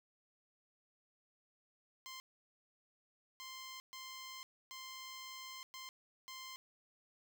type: tone bursts at uneven times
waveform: 10% pulse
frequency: 1046.5 Hz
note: C6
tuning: in tune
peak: -39 dBFS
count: 6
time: 2.06-2.2 / 3.4-3.8 / 3.93-4.43 / 4.71-5.63 / 5.74-5.89 / 6.28-6.56 s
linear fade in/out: 0 ms
effects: none